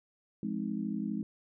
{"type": "chord", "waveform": "sine", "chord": "F minor seventh", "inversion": "none", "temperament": "just", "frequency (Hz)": [174.61, 209.5, 261.9, 314.3], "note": ["F3", "Ab3", "C4", "Eb4"], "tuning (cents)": [0, 15, 2, 18], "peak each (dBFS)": [-40, -34, -39, -40], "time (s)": [0.43, 1.23], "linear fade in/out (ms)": 2, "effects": []}